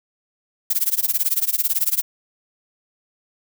violet noise with tremolo, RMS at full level -17 dBFS, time 0.7-2.02 s, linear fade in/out 5 ms, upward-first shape sine, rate 18 Hz, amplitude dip 95%, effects none

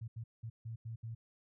sine tone bursts at uneven times, 113.6 Hz, A#2, 44 cents flat, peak -40 dBFS, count 6, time 0.01-0.08 / 0.16-0.24 / 0.43-0.5 / 0.65-0.76 / 0.85-0.96 / 1.03-1.15 s, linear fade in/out 10 ms, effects none

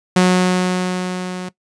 sawtooth tone with level ramp, 182.5 Hz, F#3, 24 cents flat, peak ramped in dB -5 to -21 dBFS, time 0.16-1.49 s, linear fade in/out 5 ms, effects noise-tail reverb RT60 0.1 s tail -19 dB re dry + resampled to 22050 Hz

